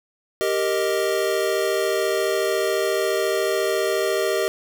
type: chord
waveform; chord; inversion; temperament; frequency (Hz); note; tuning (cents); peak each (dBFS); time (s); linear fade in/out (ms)
square; Eb major; first; equal; 392 / 466.2 / 622.3; G4 / Bb4 / Eb5; 0 / 0 / 0; -24 / -26 / -25; 0.41-4.48; 0
effects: none